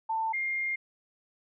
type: tone pair in turn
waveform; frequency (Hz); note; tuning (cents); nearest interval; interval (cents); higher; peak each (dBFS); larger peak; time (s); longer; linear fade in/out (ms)
sine; 891 / 2119; A5 / C7; +22 / +21; octave + minor third; 1499; second; -27 / -28; first; 0.09-0.33 / 0.33-0.76; second; 10
effects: none